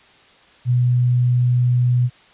sine tone, 123.47 Hz, B2, in tune, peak -13 dBFS, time 0.65-2.1 s, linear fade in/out 50 ms, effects white hiss -50 dBFS RMS until 2.33 s + resampled to 8000 Hz

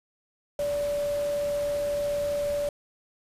sine tone in noise, 579 Hz, D5, 25 cents flat, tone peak -25 dBFS, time 0.59-2.69 s, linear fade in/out 2 ms, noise pink, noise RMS -41 dBFS, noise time 0.59-2.69 s, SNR +13 dB, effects resampled to 32000 Hz

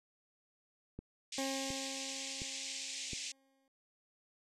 click train, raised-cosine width 3 ms, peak -31 dBFS, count 4, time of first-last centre 0.99-3.133 s, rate 1.4 Hz
white band-pass noise, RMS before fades -43 dBFS, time 1.32-3.32 s, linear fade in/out 5 ms, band 2100 to 7800 Hz, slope 48 dB/octave
20% pulse tone with exponential decay, 269.4 Hz, C#4, 49 cents flat, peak -30 dBFS, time 1.38-3.68 s, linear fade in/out 2 ms, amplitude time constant 500 ms
effects resampled to 32000 Hz

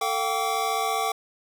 square tone cluster, 445.6 / 700 / 775 / 1147 Hz, A4 / F5 / G5 / D6, +22 / +4 / -20 / -41 cents, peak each -33 / -32 / -28 / -29 dBFS, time 0.01-1.12 s, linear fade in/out 5 ms, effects none

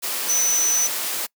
sine tone in noise, 6000 Hz, F#8, 23 cents sharp, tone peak -17 dBFS, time 0.28-0.88 s, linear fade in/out 20 ms, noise white, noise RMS -26 dBFS, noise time 0.02-1.27 s, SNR +6 dB, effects noise-tail reverb RT60 0.1 s tail -24 dB re dry + high-pass 300 Hz 12 dB/octave

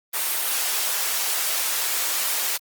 white high-pass noise, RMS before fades -24 dBFS, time 0.13-2.58 s, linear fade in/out 20 ms, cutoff 570 Hz, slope 12 dB/octave, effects Opus 24 kbps

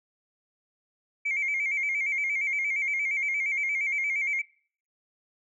sine tone with vibrato, 2217 Hz, C#7, in tune, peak -24 dBFS, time 1.25-4.42 s, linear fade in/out 10 ms, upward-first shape square, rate 8.6 Hz, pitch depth 64 cents each way, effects noise-tail reverb RT60 0.5 s tail -22 dB re dry + tanh soft clip ceiling -21 dBFS

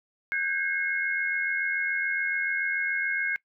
sine tone cluster, 1532 / 1619 / 2163 Hz, G6 / G#6 / C#7, -40 / -45 / -43 cents, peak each -34 / -29 / -28 dBFS, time 0.32-3.36 s, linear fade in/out 0 ms, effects noise-tail reverb RT60 0.1 s tail -21 dB re dry

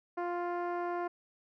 10% pulse tone with low-pass filter, 350.1 Hz, F4, 4 cents sharp, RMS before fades -35 dBFS, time 0.17-1.08 s, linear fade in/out 10 ms, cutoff 900 Hz, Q 0.79, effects none

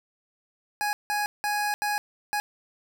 25% pulse tone bursts at uneven times, 830.6 Hz, G#5, in tune, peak -21 dBFS, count 5, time 0.81-0.93 / 1.1-1.26 / 1.44-1.74 / 1.82-1.98 / 2.33-2.4 s, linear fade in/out 0 ms, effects none

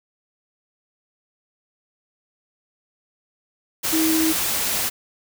sine tone in noise, 320 Hz, D#4, 49 cents sharp, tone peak -18 dBFS, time 3.92-4.33 s, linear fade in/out 20 ms, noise white, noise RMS -23 dBFS, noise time 3.83-4.9 s, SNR +2 dB, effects none

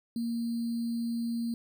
sine tone with sample-and-hold, 233.1 Hz, A#3, in tune, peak -29 dBFS, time 0.16-1.54 s, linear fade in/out 2 ms, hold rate 4410 Hz, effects none

